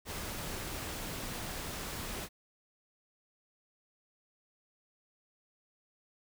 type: noise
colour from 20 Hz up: pink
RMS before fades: -40 dBFS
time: 0.05-2.29 s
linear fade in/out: 50 ms
effects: none